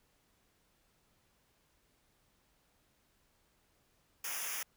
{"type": "noise with comb filter", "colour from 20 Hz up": "white", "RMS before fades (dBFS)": -39, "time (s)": [4.24, 4.63], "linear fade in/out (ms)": 5, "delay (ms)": 0.24, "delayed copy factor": -0.95, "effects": ["pink hiss -73 dBFS RMS until 4.76 s"]}